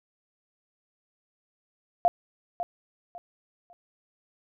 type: tone with echo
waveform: sine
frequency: 698.5 Hz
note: F5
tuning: in tune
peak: -16 dBFS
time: 2.05-2.08 s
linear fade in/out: 0 ms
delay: 550 ms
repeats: 3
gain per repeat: -11 dB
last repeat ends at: 3.73 s
effects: none